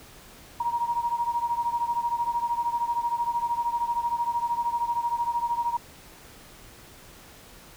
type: beating tone pair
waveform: sine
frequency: 942 / 955 Hz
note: A#5 / A#5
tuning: +18 / +42 cents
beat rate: 13 Hz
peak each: -26 / -29 dBFS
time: 0.6-5.77 s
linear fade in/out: 5 ms
effects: pink hiss -49 dBFS RMS until 7.76 s